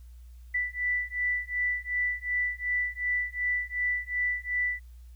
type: beating tone pair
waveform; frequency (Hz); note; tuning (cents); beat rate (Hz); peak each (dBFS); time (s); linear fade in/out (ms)
sine; 1975.5 / 1978.2; B6 / B6; 0 / +2; 2.7; -30; 0.54-4.8; 10
effects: added 60 Hz sine -45 dBFS peak until 5.15 s + white hiss -68 dBFS RMS until 5.15 s